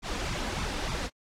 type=noise with flanger; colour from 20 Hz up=pink; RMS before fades=-32 dBFS; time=0.02-1.1 s; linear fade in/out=50 ms; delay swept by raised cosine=0.83 to 4.13 ms; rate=3.4 Hz; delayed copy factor=+0.75; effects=low-pass 6000 Hz 12 dB/octave + AAC 64 kbps